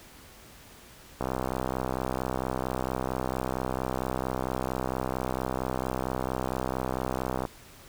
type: click train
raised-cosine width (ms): 1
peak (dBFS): -15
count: 403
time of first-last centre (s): 1.21-7.452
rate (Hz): 64.4
effects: pink hiss -51 dBFS RMS until 7.88 s